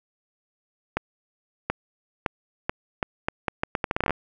accelerating click train, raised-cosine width 0.5 ms, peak -8 dBFS, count 18, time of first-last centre 0.97-4.107 s, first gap 730 ms, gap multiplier 0.77, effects none

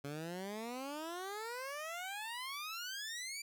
15% pulse exponential sweep, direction up, 138.59 to 2359 Hz, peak -35 dBFS, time 0.04-3.42 s, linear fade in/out 5 ms, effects none

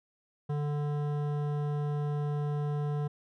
sine tone with hard clipping, 146.83 Hz, D3, in tune, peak -31 dBFS, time 0.49-3.08 s, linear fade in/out 10 ms, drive 14 dB, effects none

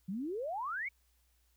sine exponential sweep, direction up, 174.61 to 2296 Hz, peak -35 dBFS, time 0.08-0.89 s, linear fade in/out 10 ms, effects added 60 Hz sine -70 dBFS peak until 1.56 s + white hiss -75 dBFS RMS until 1.56 s

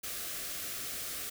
white band-stop noise, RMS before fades -39 dBFS, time 0.03-1.3 s, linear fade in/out 10 ms, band 760 to 1100 Hz, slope 96 dB/octave, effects none

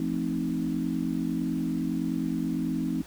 sine chord, F dominant seventh, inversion none, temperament equal with one note detuned, 171.42 / 220 / 261.6 / 311.1 Hz, F3 / A3 / C4 / Eb4, -32 / 0 / 0 / 0 cents, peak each -32 / -33 / -30 / -32 dBFS, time 0-3.02 s, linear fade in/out 2 ms, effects added 60 Hz sine -50 dBFS peak until 3.06 s + pink hiss -50 dBFS RMS until 3.06 s

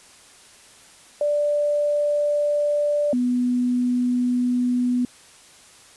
sine tone pair in turn, 587.3 / 246.9 Hz, D5 / B3, 0 / 0 cents, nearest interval octave + minor third, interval 1500 cents, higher first, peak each -18 dBFS, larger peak neither, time 1.21-3.13 / 3.13-5.05 s, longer neither, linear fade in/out 2 ms, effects white hiss -49 dBFS RMS until 5.96 s + resampled to 24000 Hz

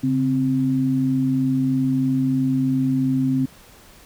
sine tone pair together, 138.59 / 261.6 Hz, C#3 / C4, 0 / 0 cents, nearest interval major seventh, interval 1100 cents, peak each -23 / -18 dBFS, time 0.03-3.46 s, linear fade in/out 10 ms, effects pink hiss -48 dBFS RMS until 4.05 s

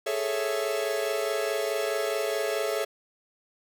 45% pulse chord, A major seventh, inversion third, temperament equal, 415.3 / 440 / 554.4 / 659.3 Hz, G#4 / A4 / C#5 / E5, 0 / 0 / 0 / 0 cents, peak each -32 dBFS, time 0.06-2.85 s, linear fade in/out 10 ms, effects none

